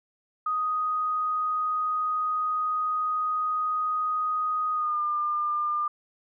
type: tone with pitch glide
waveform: sine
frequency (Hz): 1247 to 1201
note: D#6 to D6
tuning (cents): +3 to +38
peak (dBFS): -24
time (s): 0.46-5.88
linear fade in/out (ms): 5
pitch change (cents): -65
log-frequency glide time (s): 4.73-5.01
effects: none